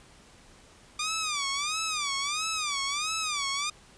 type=tone with vibrato; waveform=10% pulse; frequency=1197 Hz; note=D6; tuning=33 cents sharp; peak=-20 dBFS; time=0.99-3.7 s; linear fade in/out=5 ms; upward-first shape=sine; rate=1.5 Hz; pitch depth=150 cents each way; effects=pink hiss -55 dBFS RMS until 3.97 s + resampled to 22050 Hz